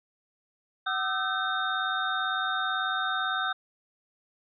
sine tone cluster, 750 / 1221 / 1319 / 1538 / 3671 Hz, F#5 / D#6 / E6 / G6 / A#7, +23 / -33 / +1 / -33 / -27 cents, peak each -34 / -35 / -33 / -30 / -34 dBFS, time 0.86-3.53 s, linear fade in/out 10 ms, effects none

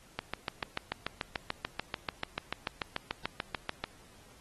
click train, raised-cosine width 0.3 ms, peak -16 dBFS, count 26, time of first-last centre 0.19-3.84 s, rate 6.85 Hz, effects pink hiss -59 dBFS RMS until 4.4 s + AAC 32 kbps

